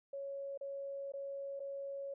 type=tone with dropouts; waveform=sine; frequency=554.4 Hz; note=C#5; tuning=in tune; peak=-40 dBFS; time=0.13-2.14 s; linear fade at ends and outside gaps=5 ms; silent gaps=0.576-0.61 / 1.121-1.136 / 1.595-1.601 s; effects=none